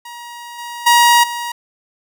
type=tone with level steps; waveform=sawtooth; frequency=951 Hz; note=A#5; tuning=34 cents sharp; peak=-27 / -23 / -4 / -18 dBFS; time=0.05-1.52 s; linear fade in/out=5 ms; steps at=0.58 / 0.86 / 1.23 s; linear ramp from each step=10 ms; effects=none